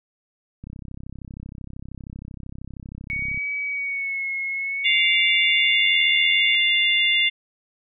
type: click train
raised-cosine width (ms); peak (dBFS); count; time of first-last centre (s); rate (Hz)
5; -24; 91; 0.64-3.376; 32.9
type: tone with vibrato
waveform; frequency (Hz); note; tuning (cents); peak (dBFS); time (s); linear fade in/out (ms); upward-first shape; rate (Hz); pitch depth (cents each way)
sine; 2223; C#7; +4; -24; 3.1-6.55; 0; sine; 0.58; 42
type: harmonic tone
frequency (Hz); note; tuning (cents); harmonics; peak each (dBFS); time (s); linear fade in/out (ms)
698.5; F5; 0; 3 / 4 / 5; -20 / -21 / -22; 4.84-7.3; 20
effects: none